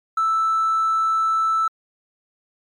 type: tone with hard clipping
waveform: sine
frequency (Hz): 1318.5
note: E6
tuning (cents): 0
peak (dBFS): -17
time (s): 0.17-1.68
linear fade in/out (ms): 5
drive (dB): 1
effects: MP3 64 kbps